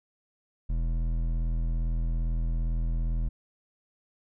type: tone with hard clipping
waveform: sine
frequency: 41.2 Hz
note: E1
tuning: in tune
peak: -27 dBFS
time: 0.69-3.29 s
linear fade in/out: 10 ms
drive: 10 dB
effects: none